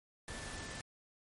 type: tone in noise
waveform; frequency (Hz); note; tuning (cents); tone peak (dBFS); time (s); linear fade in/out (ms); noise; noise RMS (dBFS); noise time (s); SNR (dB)
sine; 1760; A6; 0; -51; 0.28-0.81; 0; pink; -45; 0.28-0.81; -9
effects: MP3 48 kbps